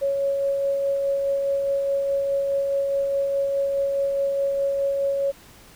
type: tone with tremolo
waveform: sine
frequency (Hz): 554.4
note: C#5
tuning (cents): 0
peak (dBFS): -19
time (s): 0.01-5.32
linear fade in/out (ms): 20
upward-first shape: sine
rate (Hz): 4.8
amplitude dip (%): 25
effects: pink hiss -49 dBFS RMS until 5.75 s